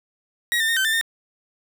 30% pulse tone with pitch steps, 1898 / 1799 / 1840 / 1543 / 1781 / 1822 Hz, A#6 / A6 / A#6 / G6 / A6 / A#6, +31 / +38 / -23 / -28 / +21 / -40 cents, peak -16 dBFS, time 0.52-1.012 s, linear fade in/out 0 ms, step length 82 ms, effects none

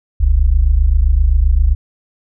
sine tone pair together, 40.55 / 68.2 Hz, E1 / C#2, -28 / -28 cents, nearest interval major sixth, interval 900 cents, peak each -11 dBFS, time 0.2-1.75 s, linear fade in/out 10 ms, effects none

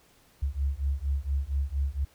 sine beating tone pair, 67.3 / 71.6 Hz, C2 / D2, +49 / -43 cents, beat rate 4.3 Hz, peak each -29 dBFS, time 0.42-2.05 s, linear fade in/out 10 ms, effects pink hiss -61 dBFS RMS until 2.14 s

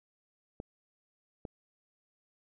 clicks, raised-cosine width 2 ms, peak -26 dBFS, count 2, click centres 0.601 / 1.452 s, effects none

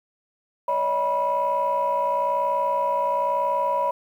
sine tone cluster, 565 / 626 / 978 Hz, C#5 / D#5 / B5, +33 / +10 / -17 cents, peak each -25 / -28 / -21 dBFS, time 0.68-3.91 s, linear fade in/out 5 ms, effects tanh soft clip ceiling -14 dBFS + 9-bit

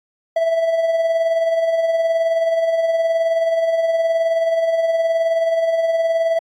triangle tone with tremolo, 659.3 Hz, E5, in tune, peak -11 dBFS, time 0.36-6.39 s, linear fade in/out 5 ms, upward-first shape sine, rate 19 Hz, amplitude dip 45%, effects AAC 64 kbps

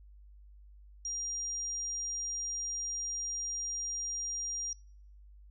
sine tone, 5700 Hz, F8, 34 cents sharp, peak -34 dBFS, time 1.05-4.73 s, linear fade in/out 2 ms, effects noise-tail reverb RT60 0.6 s tail -26 dB re dry + added 50 Hz sine -52 dBFS peak until 5.5 s

